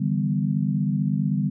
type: chord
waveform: sine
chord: E minor seventh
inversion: third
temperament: equal with one note detuned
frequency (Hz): 146.83 / 162.64 / 196 / 246.9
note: D3 / E3 / G3 / B3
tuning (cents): 0 / -23 / 0 / 0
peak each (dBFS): -24 / -30 / -24 / -29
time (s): 0-1.5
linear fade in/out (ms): 10
effects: none